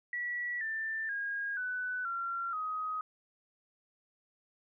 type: tone with pitch steps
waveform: sine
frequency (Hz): 1940 / 1779 / 1631.3 / 1495.9 / 1371.8 / 1257.9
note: B6 / A6 / G#6 / F#6 / F6 / D#6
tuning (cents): -31 / +19 / -31 / +19 / -31 / +19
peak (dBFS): -33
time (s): 0.13-3.01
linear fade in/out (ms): 2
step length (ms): 480
effects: none